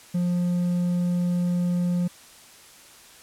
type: tone with hard clipping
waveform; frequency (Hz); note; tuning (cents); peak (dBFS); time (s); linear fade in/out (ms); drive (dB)
sine; 176.6; F3; +20; -22; 0.14-2.08; 10; 3
effects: white hiss -49 dBFS RMS until 3.22 s + low-pass 11000 Hz 12 dB/octave